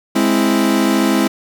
40% pulse chord, Ab augmented, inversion none, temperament equal, 207.7 / 261.6 / 329.6 Hz, Ab3 / C4 / E4, 0 / 0 / 0 cents, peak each -16 dBFS, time 0.15-1.28 s, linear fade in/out 10 ms, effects none

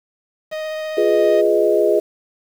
45% pulse tone with vibrato, 623 Hz, D#5, 2 cents sharp, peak -23 dBFS, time 0.51-1.42 s, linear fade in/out 20 ms, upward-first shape sine, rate 15 Hz, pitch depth 8 cents each way
sine chord, F half-diminished seventh, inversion none, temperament equal, 349.2 / 415.3 / 493.9 / 622.3 Hz, F4 / Ab4 / Cb5 / Eb5, 0 / 0 / 0 / 0 cents, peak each -19 / -16 / -22 / -17 dBFS, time 0.97-2 s, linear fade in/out 10 ms
effects low-pass 4000 Hz 12 dB/octave + 7-bit

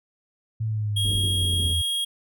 sine linear sweep, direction down, 111.7 to 82.41 Hz, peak -23 dBFS, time 0.6-1.82 s, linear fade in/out 10 ms
square tone, 3272 Hz, G#7, 26 cents flat, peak -24 dBFS, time 0.96-2.05 s, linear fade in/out 10 ms
pink low-pass noise, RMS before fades -34 dBFS, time 1.04-1.74 s, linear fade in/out 10 ms, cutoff 390 Hz, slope 24 dB/octave
effects none

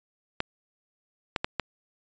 clicks, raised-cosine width 0.3 ms, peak -10 dBFS, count 4, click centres 0.404 / 1.362 / 1.445 / 1.597 s, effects resampled to 16000 Hz

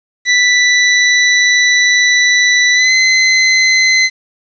sawtooth tone with pitch glide, 1975.5 to 2048 Hz, B6 to C7, 0 to -38 cents, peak -4 dBFS, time 0.25-4.1 s, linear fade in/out 50 ms, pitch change +62 cents, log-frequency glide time 2.74-2.92 s, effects resampled to 16000 Hz + 7-bit

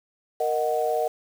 sine chord, D# minor, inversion second, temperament equal, 466.2 / 622.3 / 740 Hz, A#4 / D#5 / F#5, 0 / 0 / 0 cents, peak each -26 dBFS, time 0.4-1.08 s, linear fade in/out 5 ms, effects 7-bit

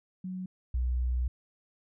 sine tone pair in turn, 185 / 61.86 Hz, F#3 / B1, 0 / +3 cents, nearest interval octave + perfect fifth, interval 1897 cents, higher first, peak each -34 / -26 dBFS, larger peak second, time 0.24-0.46 / 0.74-1.28 s, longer second, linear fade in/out 5 ms, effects none

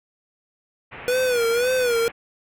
white low-pass noise, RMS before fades -38 dBFS, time 0.91-2.12 s, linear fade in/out 20 ms, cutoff 2700 Hz, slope 48 dB/octave
square tone with vibrato, 486.1 Hz, B4, 28 cents flat, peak -19 dBFS, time 1.08-2.08 s, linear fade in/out 0 ms, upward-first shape sine, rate 1.9 Hz, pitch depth 100 cents each way
effects none

